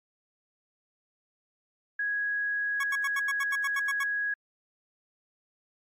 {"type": "tone", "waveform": "sine", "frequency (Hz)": 1661.2, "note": "G#6", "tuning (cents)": 0, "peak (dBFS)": -27, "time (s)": [1.99, 4.34], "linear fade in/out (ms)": 5}
{"type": "tone bursts", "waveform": "25% pulse", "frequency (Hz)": 1108.7, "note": "C#6", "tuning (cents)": 0, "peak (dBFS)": -27, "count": 11, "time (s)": [2.8, 4.036], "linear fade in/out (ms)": 5, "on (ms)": 36, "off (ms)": 84}
{"effects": ["AAC 48 kbps"]}